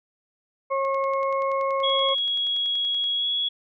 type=harmonic tone; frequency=543 Hz; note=C#5; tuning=36 cents flat; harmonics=1 / 2 / 4; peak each=-24 / -25 / -37 dBFS; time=0.7-2.15 s; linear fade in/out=20 ms
type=click train; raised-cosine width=0.2 ms; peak=-28 dBFS; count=24; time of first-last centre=0.85-3.04 s; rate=10.5 Hz
type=tone with pitch glide; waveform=sine; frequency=3322 to 3355 Hz; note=G#7 to G#7; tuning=0 to +17 cents; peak=-22 dBFS; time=1.83-3.49 s; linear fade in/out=10 ms; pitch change=+17 cents; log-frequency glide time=3.16-3.26 s
effects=none